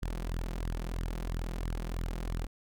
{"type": "tone with flanger", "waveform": "sawtooth", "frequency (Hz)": 41.89, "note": "E1", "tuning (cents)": 29, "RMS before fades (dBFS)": -35, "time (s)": [0.02, 2.47], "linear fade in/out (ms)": 10, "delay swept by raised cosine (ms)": [0.56, 5.86], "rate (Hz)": 3, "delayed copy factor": 0.65, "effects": []}